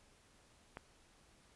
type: click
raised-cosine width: 0.5 ms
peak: -30 dBFS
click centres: 0.771 s
effects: pink hiss -67 dBFS RMS until 1.55 s + resampled to 24000 Hz